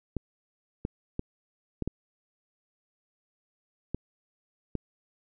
clicks, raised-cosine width 3 ms, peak -17 dBFS, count 7, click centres 0.167 / 0.851 / 1.194 / 1.823 / 1.876 / 3.946 / 4.753 s, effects none

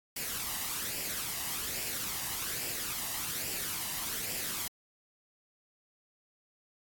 white noise with flanger, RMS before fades -36 dBFS, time 0.16-4.68 s, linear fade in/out 5 ms, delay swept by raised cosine 0.39 to 1.06 ms, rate 1.2 Hz, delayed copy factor +0.5, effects AAC 64 kbps

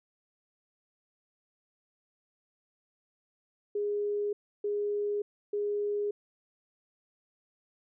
sine tone bursts, 412.2 Hz, G#4, 13 cents flat, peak -28 dBFS, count 3, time 3.75-6.11 s, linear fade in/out 5 ms, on 580 ms, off 310 ms, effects none

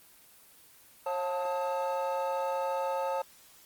triangle tone cluster, 541 / 707 / 884 / 1267 Hz, C#5 / F5 / A5 / D#6, -42 / +21 / +8 / +31 cents, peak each -30 / -39 / -31 / -39 dBFS, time 1.06-3.22 s, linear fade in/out 5 ms, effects white hiss -57 dBFS RMS until 3.65 s + Opus 24 kbps

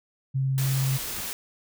sine tone with vibrato, 133.8 Hz, C3, 39 cents sharp, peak -22 dBFS, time 0.34-0.98 s, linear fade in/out 20 ms, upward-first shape triangle, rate 19 Hz, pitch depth 14 cents each way
white noise, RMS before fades -33 dBFS, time 0.58-1.33 s, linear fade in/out 0 ms
brown noise with exponential growth, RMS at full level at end -35 dBFS, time 0.7-1.21 s, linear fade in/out 2 ms, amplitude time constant 110 ms
effects none

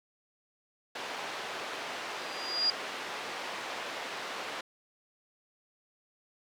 pink band-pass noise, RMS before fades -39 dBFS, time 0.95-4.61 s, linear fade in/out 5 ms, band 520 to 3900 Hz, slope 12 dB/octave
sine tone with exponential growth, 4838 Hz, D#8, 49 cents flat, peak -22 dBFS, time 2.1-2.7 s, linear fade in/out 1 ms, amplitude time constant 130 ms
effects none

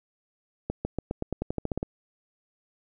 accelerating click train, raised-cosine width 2 ms, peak -15 dBFS, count 13, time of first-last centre 0.7-1.829 s, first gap 150 ms, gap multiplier 0.91, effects none

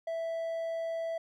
triangle tone, 659.3 Hz, E5, in tune, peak -30 dBFS, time 0.07-1.18 s, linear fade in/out 5 ms, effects none

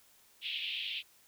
white band-pass noise, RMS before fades -38 dBFS, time 0.41-1.03 s, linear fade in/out 50 ms, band 2500 to 3500 Hz, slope 48 dB/octave, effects white hiss -64 dBFS RMS until 1.27 s

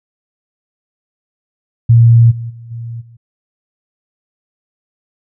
sine tone with level steps, 116.54 Hz, A#2, in tune, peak -3 / -20 / -30 / -22 / -37 dBFS, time 1.89-3.17 s, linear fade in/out 10 ms, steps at 2.3 / 2.49 / 2.7 / 3 s, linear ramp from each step 20 ms, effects none

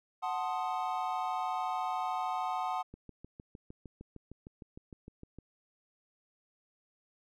triangle chord, F# diminished seventh, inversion none, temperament equal, 740 / 880 / 1046.5 / 1244.5 Hz, F#5 / A5 / C6 / Eb6, 0 / 0 / 0 / 0 cents, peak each -33 / -36 / -37 / -38 dBFS, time 0.22-2.83 s, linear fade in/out 20 ms
click train, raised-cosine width 3 ms, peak -34 dBFS, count 17, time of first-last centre 2.94-5.386 s, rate 6.54 Hz
effects none

